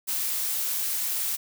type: noise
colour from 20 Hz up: blue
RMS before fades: -28 dBFS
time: 0.07-1.37 s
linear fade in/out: 20 ms
effects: none